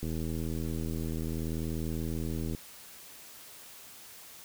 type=click train; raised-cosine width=3 ms; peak=-23 dBFS; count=204; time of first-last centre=0.03-2.549 s; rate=80.6 Hz; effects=white hiss -50 dBFS RMS until 4.44 s